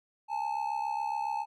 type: ring-modulated tone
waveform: triangle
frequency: 862 Hz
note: A5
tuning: 36 cents flat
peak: -25 dBFS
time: 0.28-1.46 s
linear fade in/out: 50 ms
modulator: 33.6 Hz
effects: none